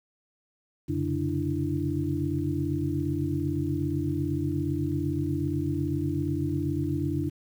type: tone cluster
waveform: sine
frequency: 90.1 / 134.1 / 142.2 / 295.1 / 332.6 Hz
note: F#2 / C3 / C#3 / D4 / E4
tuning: -45 / +43 / +45 / +8 / +16 cents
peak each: -32 / -38 / -31 / -30 / -32 dBFS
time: 0.88-7.3 s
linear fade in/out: 20 ms
effects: 9-bit